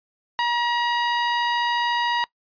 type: tone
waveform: sawtooth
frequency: 954 Hz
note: A#5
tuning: 40 cents sharp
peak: -16 dBFS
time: 0.39-2.24 s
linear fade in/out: 0 ms
effects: noise-tail reverb RT60 0.1 s tail -22 dB re dry + resampled to 11025 Hz